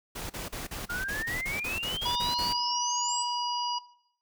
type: noise bursts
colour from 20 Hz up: pink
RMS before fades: -37 dBFS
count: 13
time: 0.15-2.532 s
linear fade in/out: 10 ms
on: 150 ms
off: 36 ms
type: exponential sweep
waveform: sine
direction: up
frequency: 1396.9 to 8000 Hz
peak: -31 dBFS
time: 0.89-3.23 s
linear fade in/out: 10 ms
type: harmonic tone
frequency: 969 Hz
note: B5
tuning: 33 cents flat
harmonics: 1 / 3 / 5 / 6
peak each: -29 / -38 / -34 / -46 dBFS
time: 2.05-3.79 s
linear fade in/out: 10 ms
effects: noise-tail reverb RT60 0.7 s tail -18 dB re dry